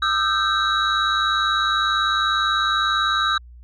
sine tone cluster, 1221 / 1321 / 1561 / 3859 Hz, D#6 / E6 / G6 / B7, -33 / +3 / -8 / -41 cents, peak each -22 dBFS, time 0.02-3.38 s, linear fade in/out 5 ms, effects tanh soft clip ceiling -11 dBFS + added 60 Hz sine -40 dBFS peak until 3.63 s

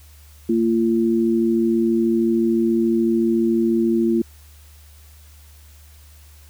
sine tone pair together, 228.2 / 342.1 Hz, A#3 / F4, -37 / -36 cents, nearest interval perfect fifth, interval 701 cents, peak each -18 dBFS, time 0.49-4.22 s, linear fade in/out 5 ms, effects added 74 Hz sine -44 dBFS peak until 6.49 s + white hiss -52 dBFS RMS until 6.49 s

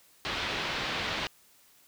white low-pass noise, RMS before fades -33 dBFS, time 0.25-1.27 s, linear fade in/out 0 ms, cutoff 3900 Hz, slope 24 dB/octave, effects white hiss -61 dBFS RMS until 1.87 s

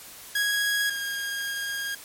sawtooth tone pair in turn, 1655 / 1626.6 Hz, G#6 / G#6, -6 / -36 cents, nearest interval unison, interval 30 cents, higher first, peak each -19 / -25 dBFS, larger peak first, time 0.35-0.9 / 0.9-1.95 s, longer second, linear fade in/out 5 ms, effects white hiss -44 dBFS RMS until 2.04 s + MP3 64 kbps

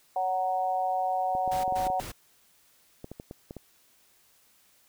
harmonic tone, 186.1 Hz, F#3, 10 cents sharp, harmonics 3 / 4 / 5, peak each -34 / -26 / -36 dBFS, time 0.16-2 s, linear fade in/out 2 ms
clicks, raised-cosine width 2 ms, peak -26 dBFS, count 12, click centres 1.351 / 1.477 / 1.679 / 1.724 / 1.868 / 1.901 / 3.044 / 3.116 / 3.199 / 3.311 / 3.509 / 3.567 s
pink noise bursts, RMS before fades -39 dBFS, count 3, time 1.51-2.12 s, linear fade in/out 10 ms, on 130 ms, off 110 ms
effects white hiss -63 dBFS RMS until 4.88 s

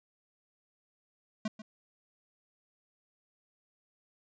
square tone with echo, 216 Hz, A3, 32 cents flat, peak -31 dBFS, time 1.45-1.48 s, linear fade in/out 5 ms, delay 140 ms, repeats 1, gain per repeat -13 dB, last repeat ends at 1.62 s, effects resampled to 16000 Hz

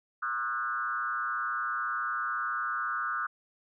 sine tone with frequency modulation, 1346 Hz, E6, 36 cents sharp, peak -29 dBFS, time 0.22-3.27 s, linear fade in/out 10 ms, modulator 126 Hz, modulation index 1.5, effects none

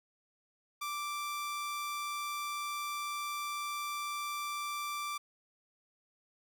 sawtooth tone, 1174 Hz, D6, 1 cent flat, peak -32 dBFS, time 0.81-5.18 s, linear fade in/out 10 ms, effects none

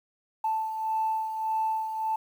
sine beating tone pair, 880 / 881.7 Hz, A5 / A5, 0 / +3 cents, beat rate 1.7 Hz, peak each -26 / -34 dBFS, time 0.44-2.16 s, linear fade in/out 5 ms, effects tanh soft clip ceiling -19 dBFS + 9-bit

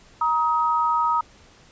sine tone pair together, 943 / 1263.1 Hz, A#5 / D#6, +20 / +26 cents, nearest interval perfect fourth, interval 506 cents, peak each -21 dBFS, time 0.21-1.21 s, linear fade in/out 5 ms, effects pink hiss -52 dBFS RMS until 1.71 s + resampled to 16000 Hz

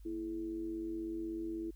sine tone with amplitude modulation, 330.6 Hz, E4, 5 cents sharp, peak -34 dBFS, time 0.05-1.71 s, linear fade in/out 10 ms, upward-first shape sine, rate 96.3 Hz, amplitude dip 60%, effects added 50 Hz sine -50 dBFS peak until 1.75 s + white hiss -73 dBFS RMS until 1.75 s

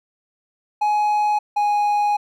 triangle tone pair in turn, 839 / 828.4 Hz, G#5 / G#5, +17 / -5 cents, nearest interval unison, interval 22 cents, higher first, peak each -14 dBFS, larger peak neither, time 0.81-1.39 / 1.56-2.17 s, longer second, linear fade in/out 10 ms, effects none

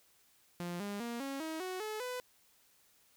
sawtooth tone with pitch steps, 174.61 / 202.9 / 235.8 / 274 / 318.4 / 370 / 429.9 / 499.6 Hz, F3 / G#3 / A#3 / C#4 / D#4 / F#4 / A4 / B4, 0 / -40 / +20 / -20 / +40 / 0 / -40 / +20 cents, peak -34 dBFS, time 0.6-2.2 s, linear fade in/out 0 ms, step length 200 ms, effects white hiss -68 dBFS RMS until 3.16 s

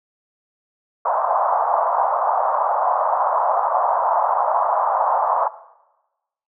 white band-pass noise, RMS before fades -19 dBFS, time 1.05-5.48 s, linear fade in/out 5 ms, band 620 to 1100 Hz, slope 48 dB/octave, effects noise-tail reverb RT60 1.0 s tail -17 dB re dry

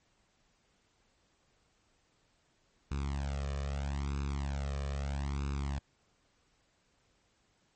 sawtooth tone with flanger, 69.9 Hz, C#2, 15 cents sharp, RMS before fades -35 dBFS, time 2.91-5.79 s, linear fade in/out 5 ms, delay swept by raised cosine 0.78 to 1.7 ms, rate 0.78 Hz, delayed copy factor +1, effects pink hiss -72 dBFS RMS until 7.75 s + MP3 32 kbps

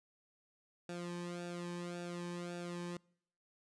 sawtooth tone with flanger, 174.61 Hz, F3, in tune, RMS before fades -43 dBFS, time 0.89-2.97 s, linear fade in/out 2 ms, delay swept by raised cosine 0.96 to 1.48 ms, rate 1.8 Hz, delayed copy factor -0.8, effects noise-tail reverb RT60 0.7 s tail -26 dB re dry + resampled to 22050 Hz

